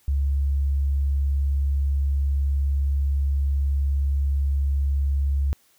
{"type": "tone", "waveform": "sine", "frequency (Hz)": 69.6, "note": "C#2", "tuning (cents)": 8, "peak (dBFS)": -19, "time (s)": [0.08, 5.53], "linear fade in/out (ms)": 0, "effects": ["white hiss -61 dBFS RMS until 5.78 s"]}